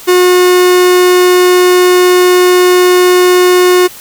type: tone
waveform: 45% pulse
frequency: 361.6 Hz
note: F#4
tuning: 40 cents flat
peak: -4 dBFS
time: 0.07-3.88 s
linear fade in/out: 20 ms
effects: white hiss -31 dBFS RMS until 4 s